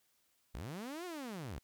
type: linear two-way sweep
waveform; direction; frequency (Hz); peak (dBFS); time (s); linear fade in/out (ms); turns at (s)
sawtooth; up then down; 39.28 to 370 to 51.1; -38; 0.54-1.59; 10; 1.05
effects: white hiss -75 dBFS RMS until 1.63 s